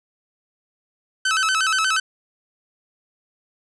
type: tone with vibrato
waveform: sawtooth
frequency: 1409 Hz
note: F6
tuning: 15 cents sharp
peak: -14 dBFS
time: 1.25-2 s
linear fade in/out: 5 ms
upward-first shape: square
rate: 8.4 Hz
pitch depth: 140 cents each way
effects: resampled to 22050 Hz + 9-bit